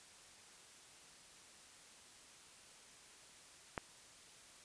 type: click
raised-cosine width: 0.5 ms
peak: -23 dBFS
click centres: 3.778 s
effects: white hiss -60 dBFS RMS until 4.64 s + resampled to 22050 Hz

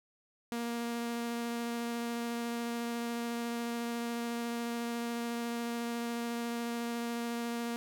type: tone with vibrato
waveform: sawtooth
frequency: 235.2 Hz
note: A#3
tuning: 16 cents sharp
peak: -30 dBFS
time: 0.52-7.76 s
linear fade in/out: 0 ms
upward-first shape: sine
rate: 14 Hz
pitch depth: 8 cents each way
effects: none

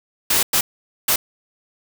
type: noise bursts at uneven times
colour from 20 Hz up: white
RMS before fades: -17 dBFS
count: 3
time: 0.3-0.43 / 0.53-0.61 / 1.08-1.16 s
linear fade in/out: 5 ms
effects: none

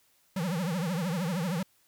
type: tone with vibrato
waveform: square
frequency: 174.61 Hz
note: F3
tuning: in tune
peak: -29 dBFS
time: 0.36-1.63 s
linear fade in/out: 5 ms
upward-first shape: triangle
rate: 13 Hz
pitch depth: 240 cents each way
effects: white hiss -67 dBFS RMS until 1.87 s

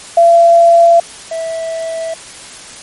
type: tone pair in turn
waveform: sine / triangle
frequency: 679 / 654.7 Hz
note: F5 / E5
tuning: -49 / -12 cents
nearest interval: minor second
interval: 63 cents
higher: first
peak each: -3 / -15 dBFS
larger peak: first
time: 0.17-1 / 1.31-2.14 s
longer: neither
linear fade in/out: 5 ms
effects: white hiss -32 dBFS RMS until 2.82 s + MP3 48 kbps

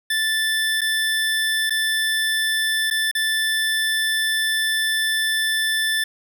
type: tone with dropouts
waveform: 25% pulse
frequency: 1760 Hz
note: A6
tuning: in tune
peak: -15 dBFS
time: 0.1-6.04 s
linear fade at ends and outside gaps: 5 ms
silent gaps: 0.809-0.815 / 1.697-1.705 / 2.902-2.909 / 3.114-3.15 s
effects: none

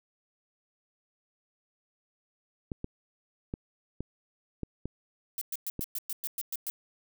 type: clicks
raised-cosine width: 3 ms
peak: -21 dBFS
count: 7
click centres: 2.718 / 2.844 / 3.539 / 4.006 / 4.633 / 4.856 / 5.793 s
type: noise bursts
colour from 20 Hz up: violet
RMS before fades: -34 dBFS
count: 10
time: 5.38-6.7 s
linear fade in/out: 0 ms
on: 33 ms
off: 110 ms
effects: none

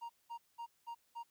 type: tone bursts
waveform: triangle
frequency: 935 Hz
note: A#5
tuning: 5 cents sharp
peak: -40 dBFS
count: 5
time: 0.01-1.235 s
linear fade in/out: 20 ms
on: 85 ms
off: 200 ms
effects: white hiss -75 dBFS RMS until 1.3 s

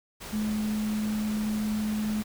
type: tone in noise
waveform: sine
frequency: 213.7 Hz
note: G#3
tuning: 50 cents sharp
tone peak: -26 dBFS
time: 0.32-2.23 s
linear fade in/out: 20 ms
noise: pink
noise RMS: -40 dBFS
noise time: 0.2-2.24 s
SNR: +11 dB
effects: none

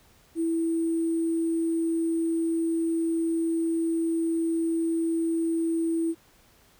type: tone with sample-and-hold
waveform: sine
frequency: 329.6 Hz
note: E4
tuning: in tune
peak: -23 dBFS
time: 0.35-6.15 s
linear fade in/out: 50 ms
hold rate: 8820 Hz
effects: pink hiss -59 dBFS RMS until 6.79 s

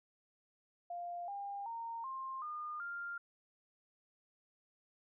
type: tone with pitch steps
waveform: sine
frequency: 698.5 / 802.4 / 921.7 / 1058.7 / 1216.2 / 1397 Hz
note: F5 / G5 / A#5 / C6 / D#6 / F6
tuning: 0 / +40 / -20 / +20 / -40 / 0 cents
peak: -40 dBFS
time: 0.9-3.18 s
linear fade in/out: 5 ms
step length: 380 ms
effects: none

